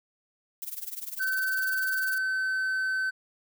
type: noise with tremolo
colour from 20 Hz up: violet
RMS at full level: -34 dBFS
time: 0.62-2.18 s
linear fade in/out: 0 ms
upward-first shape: sine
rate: 20 Hz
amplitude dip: 85%
type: tone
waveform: triangle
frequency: 1530 Hz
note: G6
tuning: 42 cents flat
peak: -24 dBFS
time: 1.19-3.11 s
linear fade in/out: 20 ms
effects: none